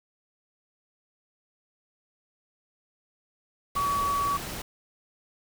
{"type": "tone in noise", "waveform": "sine", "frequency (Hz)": 1134, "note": "C#6", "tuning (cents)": 39, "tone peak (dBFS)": -24, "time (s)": [3.76, 4.37], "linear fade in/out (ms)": 5, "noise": "pink", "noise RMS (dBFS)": -36, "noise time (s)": [3.75, 4.62], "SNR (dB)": 9, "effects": []}